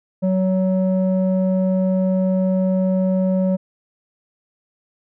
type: tone with low-pass filter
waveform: square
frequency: 187.3 Hz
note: F#3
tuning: 21 cents sharp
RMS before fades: -18 dBFS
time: 0.22-3.57 s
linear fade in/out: 20 ms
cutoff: 480 Hz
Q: 2.9
effects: none